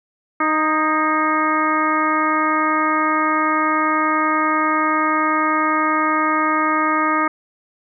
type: harmonic tone with a mistuned harmonic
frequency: 310.1 Hz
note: D#4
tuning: 6 cents flat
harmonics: 1 / 2 / 3 / 4 / 5 / 6 / 7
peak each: -22 / -27 / -24 / -18 / -27 / -28 / -26 dBFS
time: 0.4-7.28 s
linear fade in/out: 5 ms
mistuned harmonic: 5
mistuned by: +45 cents
effects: none